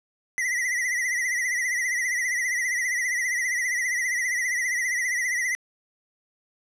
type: tone with vibrato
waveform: square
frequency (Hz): 1975.5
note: B6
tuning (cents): 0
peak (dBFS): -24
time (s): 0.38-5.55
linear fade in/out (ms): 0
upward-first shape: triangle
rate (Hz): 15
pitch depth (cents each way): 100
effects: low-pass 10000 Hz 12 dB/octave